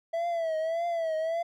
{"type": "tone with vibrato", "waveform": "triangle", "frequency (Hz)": 659.3, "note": "E5", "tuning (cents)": 0, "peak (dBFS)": -25, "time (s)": [0.13, 1.43], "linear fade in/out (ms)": 10, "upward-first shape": "triangle", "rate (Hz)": 1.7, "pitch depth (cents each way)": 91, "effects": []}